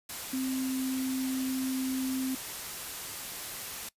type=tone in noise; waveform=sine; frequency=261.6 Hz; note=C4; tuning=in tune; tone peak=-29 dBFS; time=0.33-2.35 s; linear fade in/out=5 ms; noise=white; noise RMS=-39 dBFS; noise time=0.09-3.89 s; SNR=+7 dB; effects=noise-tail reverb RT60 0.1 s tail -21 dB re dry + resampled to 32000 Hz